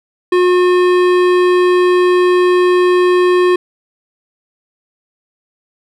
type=tone with hard clipping; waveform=sine; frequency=360 Hz; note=F#4; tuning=47 cents flat; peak=-10 dBFS; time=0.32-3.56 s; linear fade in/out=5 ms; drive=15 dB; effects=none